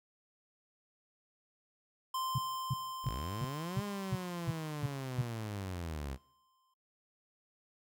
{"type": "tone with exponential decay", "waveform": "square", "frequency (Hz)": 1042, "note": "C6", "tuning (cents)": -7, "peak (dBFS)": -34, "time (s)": [2.14, 6.74], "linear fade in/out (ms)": 5, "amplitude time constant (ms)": 1000}
{"type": "tone bursts", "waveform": "sine", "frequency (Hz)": 130.9, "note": "C3", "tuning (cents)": 1, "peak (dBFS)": -29, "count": 9, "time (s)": [2.35, 5.216], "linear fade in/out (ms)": 5, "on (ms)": 34, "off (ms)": 320}
{"type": "linear two-way sweep", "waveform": "sawtooth", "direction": "up then down", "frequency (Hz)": [37.27, 205.8, 63.6], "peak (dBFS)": -34, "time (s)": [3.03, 6.18], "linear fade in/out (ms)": 50, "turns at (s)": 3.83}
{"effects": ["noise-tail reverb RT60 0.6 s tail -23 dB re dry"]}